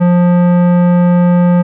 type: tone with tanh clipping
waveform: sine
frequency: 176.4 Hz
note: F3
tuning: 18 cents sharp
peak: -8 dBFS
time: 0-1.63 s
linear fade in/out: 20 ms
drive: 15 dB
effects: none